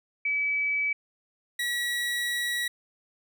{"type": "tone pair in turn", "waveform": ["sine", "30% pulse"], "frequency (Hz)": [2292, 1927], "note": ["D7", "B6"], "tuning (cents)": [-43, -43], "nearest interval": "minor third", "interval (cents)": 300, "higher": "first", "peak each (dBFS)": -24, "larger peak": "neither", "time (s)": [[0.25, 0.93], [1.59, 2.68]], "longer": "second", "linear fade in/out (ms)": 5, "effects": []}